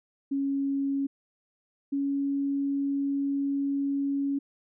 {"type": "tone pair in turn", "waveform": "sine", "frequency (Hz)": [276.3, 278.9], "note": ["C#4", "C#4"], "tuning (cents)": [-6, 11], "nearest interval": "unison", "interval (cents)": 17, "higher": "second", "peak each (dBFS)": -25, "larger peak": "neither", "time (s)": [[0.31, 1.07], [1.92, 4.39]], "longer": "second", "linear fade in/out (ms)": 10, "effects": []}